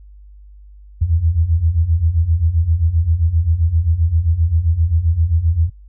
sine beating tone pair, 77.78 / 85.38 Hz, D#2 / F2, 0 / -39 cents, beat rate 7.6 Hz, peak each -18 / -14 dBFS, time 1.01-5.7 s, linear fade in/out 10 ms, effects noise-tail reverb RT60 0.1 s tail -22 dB re dry + added 50 Hz sine -38 dBFS peak until 5.88 s

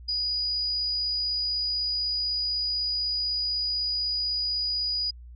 sine tone, 4918 Hz, D#8, 21 cents flat, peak -25 dBFS, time 0.08-5.11 s, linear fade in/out 10 ms, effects added 60 Hz sine -42 dBFS peak until 5.35 s

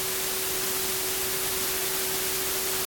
sine tone in noise, 378.3 Hz, F#4, 38 cents sharp, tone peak -37 dBFS, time 0-2.85 s, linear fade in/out 0 ms, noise white, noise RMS -28 dBFS, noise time 0-2.85 s, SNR -12 dB, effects AAC 64 kbps

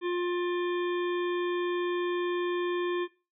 harmonic tone with a mistuned harmonic, 353 Hz, F4, 19 cents sharp, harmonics 1 / 3 / 5 / 7 / 9 / 10, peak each -27 / -37 / -41 / -44 / -46 / -47 dBFS, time 0.01-3.08 s, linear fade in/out 50 ms, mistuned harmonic 7, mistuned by -38 cents, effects noise-tail reverb RT60 0.3 s tail -18 dB re dry

